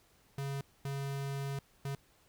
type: tone bursts at uneven times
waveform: square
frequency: 138.59 Hz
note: C#3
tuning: in tune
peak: -36 dBFS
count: 3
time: 0.38-0.61 / 0.85-1.59 / 1.85-1.95 s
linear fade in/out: 2 ms
effects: pink hiss -67 dBFS RMS until 2.28 s